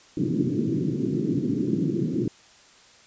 white band-pass noise, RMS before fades -25 dBFS, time 0.17-2.28 s, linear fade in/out 2 ms, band 120 to 360 Hz, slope 48 dB/octave, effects white hiss -53 dBFS RMS until 3.06 s + resampled to 16000 Hz

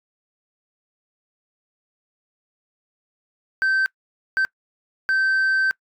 sine tone bursts at uneven times, 1551 Hz, G6, 19 cents flat, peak -14 dBFS, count 3, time 3.62-3.86 / 4.37-4.45 / 5.09-5.71 s, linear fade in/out 0 ms, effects noise-tail reverb RT60 0.1 s tail -26 dB re dry + tanh soft clip ceiling -16 dBFS

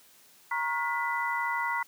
sine tone cluster, 942 / 1094 / 1426 / 1992 Hz, A#5 / C#6 / F6 / B6, +18 / -23 / +36 / +14 cents, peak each -31 / -35 / -35 / -32 dBFS, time 0.51-1.83 s, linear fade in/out 5 ms, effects white hiss -58 dBFS RMS until 1.87 s + high-pass 100 Hz 12 dB/octave

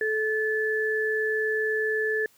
sine tone pair together, 434 / 1736 Hz, A4 / A6, -24 / -24 cents, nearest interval 2 octaves, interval 2400 cents, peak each -26 dBFS, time 0.01-2.26 s, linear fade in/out 2 ms, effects white hiss -60 dBFS RMS until 2.37 s

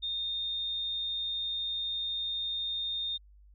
sine tone, 3656 Hz, A#7, 34 cents flat, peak -31 dBFS, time 0.02-3.18 s, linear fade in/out 20 ms, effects added 50 Hz sine -54 dBFS peak until 3.54 s

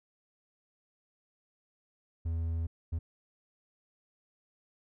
triangle tone bursts at uneven times, 82.4 Hz, E2, in tune, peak -28 dBFS, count 2, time 2.25-2.67 / 2.92-2.99 s, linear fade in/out 10 ms, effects none

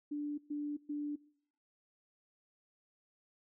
sine tone bursts, 293.4 Hz, D4, 2 cents flat, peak -35 dBFS, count 3, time 0.11-1.16 s, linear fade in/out 10 ms, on 270 ms, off 120 ms, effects noise-tail reverb RT60 0.6 s tail -21 dB re dry

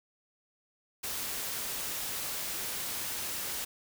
white noise, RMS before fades -36 dBFS, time 1.03-3.65 s, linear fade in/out 10 ms, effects none

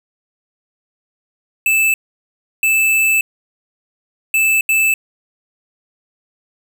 square tone bursts at uneven times, 2632 Hz, E7, 3 cents flat, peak -12 dBFS, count 4, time 1.66-1.94 / 2.63-3.21 / 4.34-4.61 / 4.69-4.94 s, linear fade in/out 2 ms, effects none

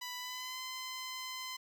10% pulse tone with pitch glide, 990 to 1027.9 Hz, B5 to C6, +4 to -31 cents, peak -32 dBFS, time 0.01-1.57 s, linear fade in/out 10 ms, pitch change +65 cents, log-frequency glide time 0.16-0.6 s, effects none

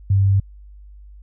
sine tone, 98 Hz, G2, in tune, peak -12 dBFS, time 0.1-0.4 s, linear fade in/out 5 ms, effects added 50 Hz sine -39 dBFS peak until 1.22 s

